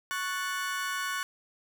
35% pulse chord, F# minor, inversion second, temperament equal, 1108.7 / 1480 / 1760 Hz, C#6 / F#6 / A6, 0 / 0 / 0 cents, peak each -33 / -32 / -37 dBFS, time 0.11-1.23 s, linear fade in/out 0 ms, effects none

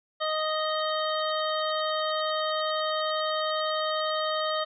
harmonic tone, 622.3 Hz, D#5, in tune, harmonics 1 / 2 / 3 / 5 / 6 / 7, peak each -29 / -30 / -37 / -36 / -37 / -40 dBFS, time 0.2-4.65 s, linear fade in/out 20 ms, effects none

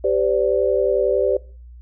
sine tone cluster, 391.6 / 510 / 581 Hz, G4 / C5 / D5, -2 / -44 / -19 cents, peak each -20 dBFS, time 0.04-1.37 s, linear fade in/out 5 ms, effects noise-tail reverb RT60 0.4 s tail -21 dB re dry + added 60 Hz sine -38 dBFS peak until 1.81 s

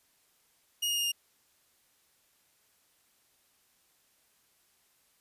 sawtooth tone with pitch steps, 2871 / 2854 / 2838 / 2822 Hz, F7 / F7 / F7 / F7, +47 / +37 / +27 / +17 cents, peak -25 dBFS, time 0.82-1.12 s, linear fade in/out 10 ms, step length 75 ms, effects white hiss -69 dBFS RMS until 5.2 s + resampled to 32000 Hz

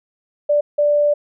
sine tone bursts at uneven times, 587.3 Hz, D5, in tune, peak -12 dBFS, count 2, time 0.49-0.61 / 0.78-1.14 s, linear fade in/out 10 ms, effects none

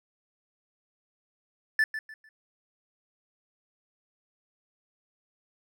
triangle tone with echo, 1752 Hz, A6, 8 cents flat, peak -18 dBFS, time 1.79-1.84 s, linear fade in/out 2 ms, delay 150 ms, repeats 3, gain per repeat -11 dB, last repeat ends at 2.29 s, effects none

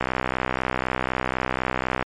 click train, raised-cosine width 0.5 ms, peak -7 dBFS, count 130, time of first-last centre 0.01-2.026 s, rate 64 Hz, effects MP3 64 kbps

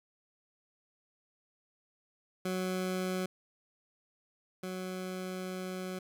20% pulse tone pair in turn, 185 / 185 Hz, F#3 / F#3, 0 / 0 cents, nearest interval unison, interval 0 cents, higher neither, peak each -27 / -32 dBFS, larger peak first, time 2.45-3.26 / 4.63-5.99 s, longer second, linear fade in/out 5 ms, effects none

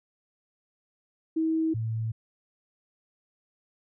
sine tone pair in turn, 321.1 / 111.96 Hz, E4 / A2, -45 / +31 cents, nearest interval octave + tritone, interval 1824 cents, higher first, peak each -23 / -27 dBFS, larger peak first, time 1.36-1.74 / 1.74-2.12 s, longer neither, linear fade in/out 10 ms, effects none

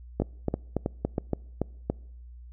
two click trains, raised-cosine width 2 ms, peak -13 / -12 dBFS, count 4 / 7, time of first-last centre 0.22-1.182 / 0.2-1.9 s, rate 3.12 / 3.53 Hz, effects noise-tail reverb RT60 0.8 s tail -26 dB re dry + added 60 Hz sine -43 dBFS peak until 2.52 s

